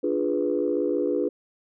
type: chord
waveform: sine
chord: D diminished seventh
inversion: none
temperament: equal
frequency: 293.7 / 349.2 / 415.3 / 493.9 Hz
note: D4 / F4 / Ab4 / Cb5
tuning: 0 / 0 / 0 / 0 cents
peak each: -27 dBFS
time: 0.03-1.29 s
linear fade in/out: 10 ms
effects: tanh soft clip ceiling -12 dBFS